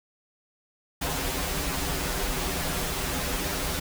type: noise with comb filter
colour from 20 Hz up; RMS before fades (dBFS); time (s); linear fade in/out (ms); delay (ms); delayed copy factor
pink; -29; 1.01-3.8; 10; 9.1; -1
effects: none